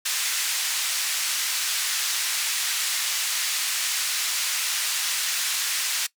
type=band-pass noise; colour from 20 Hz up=white; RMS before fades=-26 dBFS; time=0.05-6.07 s; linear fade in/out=10 ms; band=1600 to 8400 Hz; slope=12 dB/octave; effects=noise-tail reverb RT60 0.1 s tail -20 dB re dry